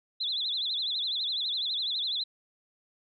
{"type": "tone with vibrato", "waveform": "sine", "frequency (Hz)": 3729, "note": "A#7", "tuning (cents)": 0, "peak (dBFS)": -28, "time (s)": [0.2, 2.24], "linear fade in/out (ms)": 10, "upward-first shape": "sine", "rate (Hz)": 12, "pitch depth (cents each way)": 180, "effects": []}